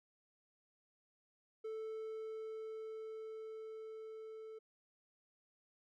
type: tone with level ramp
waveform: triangle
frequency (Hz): 440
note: A4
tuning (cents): 0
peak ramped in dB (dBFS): -39 to -46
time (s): 1.64-4.59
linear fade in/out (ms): 10
effects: none